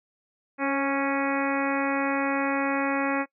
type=harmonic tone with a mistuned harmonic; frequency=276.7 Hz; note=C#4; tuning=3 cents flat; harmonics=1 / 2 / 3 / 4 / 5 / 6 / 7 / 8 / 9; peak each=-27 / -30 / -32 / -33 / -34 / -35 / -35 / -36 / -37 dBFS; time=0.58-3.26 s; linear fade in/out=50 ms; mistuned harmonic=2; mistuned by=-23 cents; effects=noise-tail reverb RT60 0.1 s tail -23 dB re dry